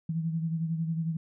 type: beating tone pair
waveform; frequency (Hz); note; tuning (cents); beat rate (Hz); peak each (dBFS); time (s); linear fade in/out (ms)
sine; 162.4 / 173.4; E3 / F3; -26 / -12; 11; -28 / -37; 0.09-1.17; 5
effects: none